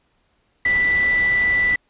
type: tone in noise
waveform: sine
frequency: 1975.5 Hz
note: B6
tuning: in tune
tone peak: -15 dBFS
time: 0.65-1.76 s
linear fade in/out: 5 ms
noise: pink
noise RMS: -32 dBFS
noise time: 0.65-1.76 s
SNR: +14 dB
effects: pink hiss -65 dBFS RMS until 1.89 s + resampled to 8000 Hz

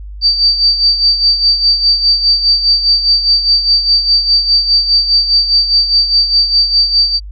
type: tone with tremolo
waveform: sine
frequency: 4634 Hz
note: D8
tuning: 24 cents flat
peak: -5 dBFS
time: 0.21-7.2 s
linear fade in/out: 50 ms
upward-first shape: sine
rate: 4.9 Hz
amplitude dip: 65%
effects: added 50 Hz sine -25 dBFS peak until 7.31 s

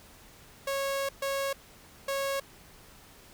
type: tone bursts at uneven times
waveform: sawtooth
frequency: 550 Hz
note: C#5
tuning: 14 cents flat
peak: -25 dBFS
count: 3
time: 0.67-1.09 / 1.22-1.53 / 2.08-2.4 s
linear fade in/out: 5 ms
effects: pink hiss -54 dBFS RMS until 3.33 s

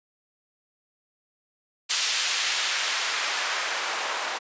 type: noise with band-pass filter sweep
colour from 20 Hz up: white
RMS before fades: -27 dBFS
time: 1.89-4.39 s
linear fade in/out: 20 ms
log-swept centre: 3700 to 870 Hz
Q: 0.72
effects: high-pass 400 Hz 12 dB/octave + resampled to 16000 Hz

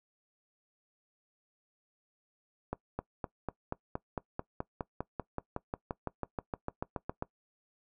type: accelerating click train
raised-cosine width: 1 ms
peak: -20 dBFS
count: 25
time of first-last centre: 2.73-7.224 s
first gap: 260 ms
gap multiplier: 0.97
effects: noise-tail reverb RT60 0.1 s tail -20 dB re dry

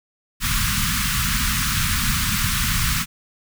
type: band-stop noise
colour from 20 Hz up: pink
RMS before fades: -21 dBFS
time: 0.4-3.06 s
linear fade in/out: 50 ms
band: 230 to 1100 Hz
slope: 48 dB/octave
effects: none

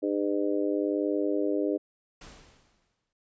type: harmonic tone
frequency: 101.1 Hz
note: G#2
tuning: 46 cents flat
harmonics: 3 / 4 / 5 / 6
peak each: -28 / -30 / -32 / -34 dBFS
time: 0.02-1.78 s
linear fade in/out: 20 ms
type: noise with exponential decay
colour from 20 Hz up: pink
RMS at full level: -45 dBFS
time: 2.21-3.13 s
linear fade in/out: 5 ms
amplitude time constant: 200 ms
effects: resampled to 16000 Hz

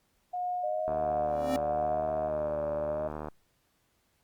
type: tone with tremolo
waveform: sine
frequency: 720 Hz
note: F#5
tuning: 47 cents flat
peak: -29 dBFS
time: 0.33-2.29 s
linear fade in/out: 10 ms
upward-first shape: sine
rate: 1.5 Hz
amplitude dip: 50%
type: tone with vibrato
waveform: sine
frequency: 608 Hz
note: D#5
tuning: 40 cents flat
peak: -30 dBFS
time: 0.63-3.08 s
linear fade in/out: 10 ms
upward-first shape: sine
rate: 0.85 Hz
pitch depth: 63 cents each way
type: click train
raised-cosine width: 1 ms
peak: -23 dBFS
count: 184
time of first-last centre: 0.88-3.285 s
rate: 76.1 Hz
type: tone with exponential growth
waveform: square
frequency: 261.6 Hz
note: C4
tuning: in tune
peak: -27 dBFS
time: 1.23-1.56 s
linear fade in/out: 0 ms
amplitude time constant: 70 ms
effects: pink hiss -72 dBFS RMS until 4.23 s + Opus 48 kbps

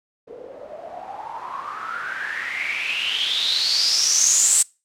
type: noise with low-pass filter sweep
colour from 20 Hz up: blue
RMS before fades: -23 dBFS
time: 0.27-4.63 s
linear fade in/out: 10 ms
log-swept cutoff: 450 to 8200 Hz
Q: 9.7
effects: noise-tail reverb RT60 0.3 s tail -25 dB re dry

